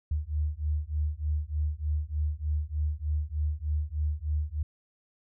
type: beating tone pair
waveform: sine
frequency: 74 / 77.3 Hz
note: D2 / D#2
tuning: +14 / -11 cents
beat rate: 3.3 Hz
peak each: -30 dBFS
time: 0.11-4.63 s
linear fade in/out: 5 ms
effects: none